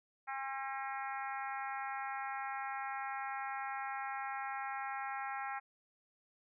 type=harmonic tone with a mistuned harmonic; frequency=270 Hz; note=C#4; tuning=45 cents flat; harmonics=3 / 4 / 5 / 6 / 7 / 8 / 9; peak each=-41 / -47 / -45 / -48 / -48 / -50 / -54 dBFS; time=0.27-5.6 s; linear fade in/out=20 ms; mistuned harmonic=4; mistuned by=-17 cents; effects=none